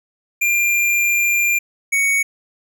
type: tone pair in turn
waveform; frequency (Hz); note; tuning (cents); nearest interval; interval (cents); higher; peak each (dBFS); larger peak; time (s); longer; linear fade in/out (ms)
square; 2391 / 2231; D7 / C#7; +30 / +11; minor second; 119; first; -15; neither; 0.41-1.59 / 1.92-2.23; first; 10
effects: none